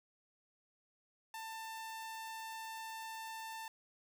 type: tone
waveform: sawtooth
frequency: 892 Hz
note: A5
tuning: 23 cents sharp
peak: -40 dBFS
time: 1.34-3.68 s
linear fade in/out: 2 ms
effects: none